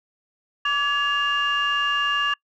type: tone cluster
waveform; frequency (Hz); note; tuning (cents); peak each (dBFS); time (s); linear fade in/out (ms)
sine; 1159 / 1686 / 2802; D6 / G#6 / F7; -23 / +26 / +5; -23; 0.65-2.34; 5
effects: noise-tail reverb RT60 0.1 s tail -26 dB re dry + tanh soft clip ceiling -13 dBFS